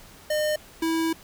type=tone pair in turn; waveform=square; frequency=608 / 326.2 Hz; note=D#5 / E4; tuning=-40 / -18 cents; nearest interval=major seventh; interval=1078 cents; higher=first; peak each=-23 dBFS; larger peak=neither; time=0.3-0.56 / 0.82-1.13 s; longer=second; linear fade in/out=5 ms; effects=pink hiss -49 dBFS RMS until 1.23 s